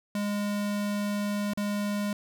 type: tone with dropouts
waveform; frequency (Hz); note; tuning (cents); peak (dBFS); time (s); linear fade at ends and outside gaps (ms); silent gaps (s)
square; 205.3; G#3; -20; -28; 0.15-2.13; 2; 1.535-1.574
effects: none